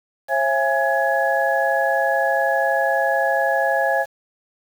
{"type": "tone cluster", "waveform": "sine", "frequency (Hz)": [540, 672, 825, 1682], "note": ["C#5", "E5", "G#5", "G#6"], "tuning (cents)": [-45, 33, -12, 22], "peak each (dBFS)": -22, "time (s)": [0.28, 4.06], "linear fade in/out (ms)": 50, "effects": ["7-bit"]}